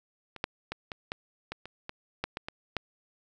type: clicks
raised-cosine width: 0.3 ms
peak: -26 / -12 / -18 / -21 / -17 / -20 / -26 / -21 / -14 / -18 / -20 / -13 dBFS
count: 12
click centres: 0.363 / 0.441 / 0.72 / 0.918 / 1.119 / 1.52 / 1.656 / 1.894 / 2.24 / 2.371 / 2.485 / 2.767 s
effects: none